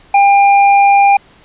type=tone with tanh clipping; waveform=sine; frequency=800 Hz; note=G5; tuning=35 cents sharp; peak=-7 dBFS; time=0.14-1.17 s; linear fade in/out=5 ms; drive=18 dB; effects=pink hiss -45 dBFS RMS until 1.44 s + resampled to 8000 Hz